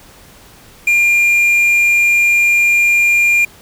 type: tone with quantisation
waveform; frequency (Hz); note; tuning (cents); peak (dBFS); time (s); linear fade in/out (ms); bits
triangle; 2400; D7; +37; -7; 0.87-3.45; 5; 5
effects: pink hiss -42 dBFS RMS until 3.61 s